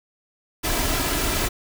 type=noise with comb filter; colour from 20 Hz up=pink; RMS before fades=-23 dBFS; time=0.63-1.49 s; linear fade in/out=20 ms; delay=3 ms; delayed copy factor=+0.5; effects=none